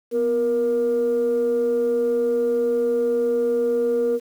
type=tone pair together; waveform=sine; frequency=246.2 / 471.5 Hz; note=B3 / A#4; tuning=-5 / +20 cents; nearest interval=major seventh; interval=1125 cents; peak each=-26 / -17 dBFS; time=0.11-4.2 s; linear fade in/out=50 ms; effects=tanh soft clip ceiling -14 dBFS + 8-bit